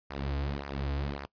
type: tone with flanger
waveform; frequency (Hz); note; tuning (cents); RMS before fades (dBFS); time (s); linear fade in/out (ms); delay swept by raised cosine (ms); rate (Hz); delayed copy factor
sawtooth; 70; C#2; +18; -34; 0.1-1.26; 5; 0.26 to 5.36; 1.8; -0.75
effects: noise-tail reverb RT60 0.1 s tail -22 dB re dry + resampled to 11025 Hz